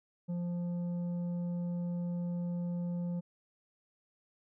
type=tone with tanh clipping; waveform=triangle; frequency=174.61 Hz; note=F3; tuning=in tune; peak=-34 dBFS; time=0.28-3.21 s; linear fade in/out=20 ms; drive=11 dB; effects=none